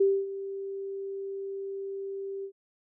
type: tone with ADSR envelope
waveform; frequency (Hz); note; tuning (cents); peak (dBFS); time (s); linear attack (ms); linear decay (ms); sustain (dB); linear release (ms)
sine; 392; G4; 0; -18; 0-2.52; 9; 250; -15; 79
effects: none